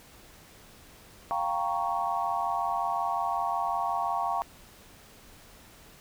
sine chord, G half-diminished seventh, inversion third, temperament equal, 698.5 / 784 / 932.3 / 1108.7 Hz, F5 / G5 / Bb5 / Db6, 0 / 0 / 0 / 0 cents, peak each -32 dBFS, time 1.31-4.42 s, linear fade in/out 0 ms, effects pink hiss -53 dBFS RMS until 6 s

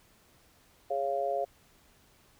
sine chord, Db major, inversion second, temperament just, 415.8 / 554.4 / 693 Hz, Ab4 / Db5 / F5, +2 / 0 / -14 cents, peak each -36 / -32 / -31 dBFS, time 0.9-1.45 s, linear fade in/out 10 ms, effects pink hiss -63 dBFS RMS until 2.39 s

